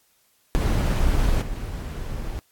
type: noise with level steps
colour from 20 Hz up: brown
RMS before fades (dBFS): -20 / -30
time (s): 0.55-2.39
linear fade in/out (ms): 0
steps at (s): 1.41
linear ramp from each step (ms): 10
effects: white hiss -63 dBFS RMS until 2.51 s + AAC 64 kbps